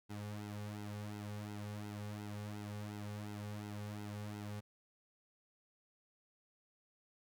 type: tone with flanger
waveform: sawtooth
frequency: 104.1 Hz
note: G#2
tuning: 5 cents sharp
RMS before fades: -45 dBFS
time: 0.09-4.61 s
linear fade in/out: 20 ms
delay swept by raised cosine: 1.7 to 3.1 ms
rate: 2.8 Hz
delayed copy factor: -0.95
effects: none